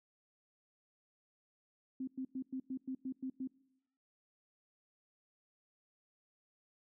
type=tone bursts; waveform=sine; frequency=261.6 Hz; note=C4; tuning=in tune; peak=-37 dBFS; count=9; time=2-3.475 s; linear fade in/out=5 ms; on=75 ms; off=100 ms; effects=noise-tail reverb RT60 1.0 s tail -23 dB re dry